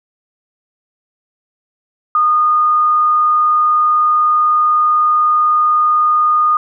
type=tone; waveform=sine; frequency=1226 Hz; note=D#6; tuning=26 cents flat; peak=-9 dBFS; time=2.15-6.57 s; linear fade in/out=2 ms; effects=none